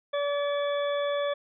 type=harmonic tone; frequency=574 Hz; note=D5; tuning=40 cents flat; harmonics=1 / 2 / 3 / 4 / 6; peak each=-26 / -35 / -39 / -44 / -39 dBFS; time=0.13-1.34 s; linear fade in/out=10 ms; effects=none